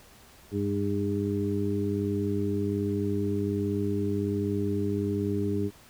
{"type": "harmonic tone with a mistuned harmonic", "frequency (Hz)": 101.3, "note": "G#2", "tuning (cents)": -43, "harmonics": [1, 2, 3, 4], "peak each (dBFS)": [-31, -31, -31, -31], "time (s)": [0.51, 5.71], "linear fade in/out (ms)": 50, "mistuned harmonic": 1, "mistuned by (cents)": -47, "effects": ["pink hiss -54 dBFS RMS until 5.89 s"]}